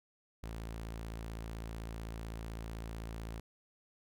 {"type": "tone", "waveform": "sawtooth", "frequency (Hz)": 55.8, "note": "A1", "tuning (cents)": 25, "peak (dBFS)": -37, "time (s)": [0.43, 3.4], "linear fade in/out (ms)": 5, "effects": []}